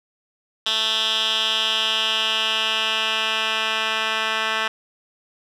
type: tone with band-pass filter sweep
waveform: 10% pulse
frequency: 220.2 Hz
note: A3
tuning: 2 cents sharp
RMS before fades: -22 dBFS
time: 0.66-4.68 s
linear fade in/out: 5 ms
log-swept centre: 3500 to 2200 Hz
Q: 3.5
effects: none